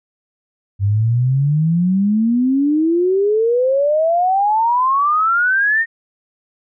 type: exponential sweep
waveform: sine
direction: up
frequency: 96.8 to 1864.7 Hz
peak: -12 dBFS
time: 0.79-5.86 s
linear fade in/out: 50 ms
effects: none